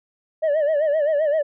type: tone with vibrato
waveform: sine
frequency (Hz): 604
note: D5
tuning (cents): +48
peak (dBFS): -14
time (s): 0.42-1.43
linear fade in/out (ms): 20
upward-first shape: sine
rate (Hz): 7.7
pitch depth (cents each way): 110
effects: tanh soft clip ceiling -16 dBFS